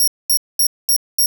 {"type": "tone bursts", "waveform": "5% pulse", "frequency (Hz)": 5588, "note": "F8", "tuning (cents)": 0, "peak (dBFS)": -6, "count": 5, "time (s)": [0, 1.26], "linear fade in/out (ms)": 2, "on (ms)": 76, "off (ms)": 220, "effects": ["8-bit"]}